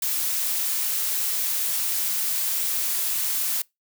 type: noise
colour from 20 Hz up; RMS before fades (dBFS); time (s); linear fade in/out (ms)
blue; -25; 0.02-3.62; 5
effects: noise-tail reverb RT60 0.2 s tail -25 dB re dry